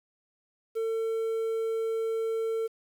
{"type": "tone with quantisation", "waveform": "triangle", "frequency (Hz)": 450, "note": "A4", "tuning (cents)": 39, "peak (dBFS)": -25, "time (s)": [0.75, 2.68], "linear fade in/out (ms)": 20, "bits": 9, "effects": []}